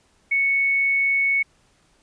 sine tone, 2214 Hz, C#7, 3 cents flat, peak -17 dBFS, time 0.31-1.43 s, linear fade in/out 10 ms, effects pink hiss -61 dBFS RMS until 2.02 s + resampled to 22050 Hz

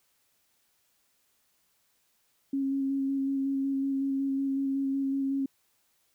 sine tone with vibrato, 272.5 Hz, C#4, 29 cents flat, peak -26 dBFS, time 2.53-5.46 s, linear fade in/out 5 ms, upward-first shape square, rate 5.4 Hz, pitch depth 12 cents each way, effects white hiss -71 dBFS RMS until 6.14 s

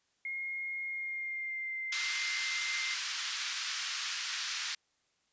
sine tone with pitch glide, 2145 to 2086 Hz, C7 to C7, +42 to -6 cents, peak -35 dBFS, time 0.25-2.94 s, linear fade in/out 2 ms, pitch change -48 cents, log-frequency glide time 0.85-1.76 s
white band-pass noise, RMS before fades -37 dBFS, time 1.92-4.75 s, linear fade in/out 5 ms, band 1300 to 6000 Hz, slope 24 dB/octave
effects white hiss -75 dBFS RMS until 5.32 s + resampled to 16000 Hz

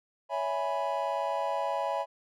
triangle chord, C# minor seventh, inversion none, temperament equal with one note detuned, 560.5 / 659.3 / 830.6 / 987.8 Hz, C#5 / E5 / G#5 / B5, +19 / 0 / 0 / 0 cents, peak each -32 dBFS, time 0.29-2.06 s, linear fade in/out 50 ms, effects none

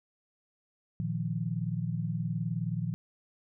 sine chord, Bb suspended fourth, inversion none, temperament equal, 116.54 / 155.56 / 174.61 Hz, Bb2 / Eb3 / F3, 0 / 0 / 0 cents, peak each -34 dBFS, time 1-2.94 s, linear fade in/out 0 ms, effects none

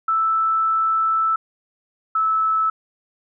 sine tone pair in turn, 1318.5 / 1306.4 Hz, E6 / E6, 0 / -16 cents, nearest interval unison, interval 16 cents, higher first, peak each -16 dBFS, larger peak neither, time 0.08-1.36 / 2.15-2.7 s, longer first, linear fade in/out 5 ms, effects none

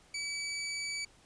20% pulse tone, 2292 Hz, D7, 43 cents flat, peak -30 dBFS, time 0.14-1.05 s, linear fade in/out 5 ms, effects pink hiss -62 dBFS RMS until 1.25 s + resampled to 22050 Hz

